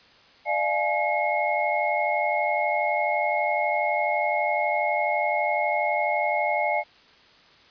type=tone cluster; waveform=sine; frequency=599 / 691 / 846 / 2160 Hz; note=D5 / F5 / G#5 / C#7; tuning=+34 / -19 / +32 / -45 cents; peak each=-27 dBFS; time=0.45-6.84 s; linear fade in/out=50 ms; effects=white hiss -54 dBFS RMS until 7.7 s + resampled to 11025 Hz